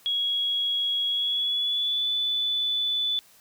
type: tone with pitch glide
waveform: sine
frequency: 3322 to 3483 Hz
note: G#7 to A7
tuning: 0 to -18 cents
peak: -23 dBFS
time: 0.06-3.19 s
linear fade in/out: 0 ms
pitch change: +82 cents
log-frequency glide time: 1.08-2.08 s
effects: white hiss -56 dBFS RMS until 3.4 s